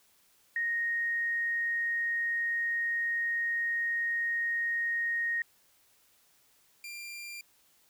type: tone pair in turn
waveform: sine / sawtooth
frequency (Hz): 1864.7 / 2382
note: A#6 / D7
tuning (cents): 0 / +24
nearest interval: major third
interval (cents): 424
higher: second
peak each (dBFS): -28 / -37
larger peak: first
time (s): 0.56-5.42 / 6.84-7.41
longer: first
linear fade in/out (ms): 2
effects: white hiss -66 dBFS RMS until 7.89 s